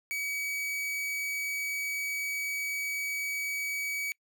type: tone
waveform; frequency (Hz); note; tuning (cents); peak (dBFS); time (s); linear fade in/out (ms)
45% pulse; 2272; C#7; +42; -31; 0.11-4.12; 0
effects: noise-tail reverb RT60 0.1 s tail -25 dB re dry